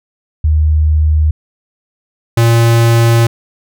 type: tone pair in turn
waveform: sine / square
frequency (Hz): 77 / 116.11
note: D#2 / A#2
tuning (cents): -17 / -6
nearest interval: perfect fifth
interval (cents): 711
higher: second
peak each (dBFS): -7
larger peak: neither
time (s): 0.44-1.31 / 2.37-3.27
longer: second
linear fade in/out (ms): 5
effects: none